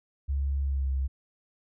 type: tone with pitch glide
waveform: sine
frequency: 69.3 to 66.86 Hz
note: C#2 to C2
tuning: 0 to +38 cents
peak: -25 dBFS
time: 0.28-1.08 s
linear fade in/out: 20 ms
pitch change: -62 cents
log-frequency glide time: 0.63-0.9 s
effects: none